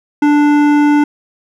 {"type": "tone with hard clipping", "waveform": "triangle", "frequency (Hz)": 293.7, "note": "D4", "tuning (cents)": 0, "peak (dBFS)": -9, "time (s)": [0.22, 1.04], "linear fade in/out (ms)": 5, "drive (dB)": 17, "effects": []}